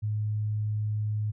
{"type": "tone", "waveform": "sine", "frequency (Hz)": 106.3, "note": "G#2", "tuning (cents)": 41, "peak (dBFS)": -26, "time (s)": [0.02, 1.32], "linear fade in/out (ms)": 20, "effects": []}